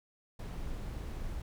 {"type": "noise", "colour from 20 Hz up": "brown", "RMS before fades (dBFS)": -39, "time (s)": [0.39, 1.42], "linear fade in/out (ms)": 5, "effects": []}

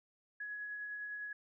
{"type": "tone with tremolo", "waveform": "sine", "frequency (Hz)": 1679, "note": "G#6", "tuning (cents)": 18, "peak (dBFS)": -39, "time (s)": [0.4, 1.33], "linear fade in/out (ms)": 5, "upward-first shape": "triangle", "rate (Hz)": 9.9, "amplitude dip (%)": 30, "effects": []}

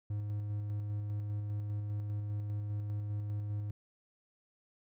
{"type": "tone with tremolo", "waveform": "triangle", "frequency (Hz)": 103.83, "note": "G#2", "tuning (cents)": 0, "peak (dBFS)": -31, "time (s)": [0.1, 3.71], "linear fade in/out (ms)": 5, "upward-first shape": "square", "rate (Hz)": 5, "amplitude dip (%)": 25, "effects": []}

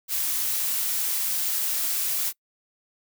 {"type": "noise", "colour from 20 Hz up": "blue", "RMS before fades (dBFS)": -26, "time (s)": [0.08, 2.33], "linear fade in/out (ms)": 50, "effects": ["noise-tail reverb RT60 0.1 s tail -24 dB re dry"]}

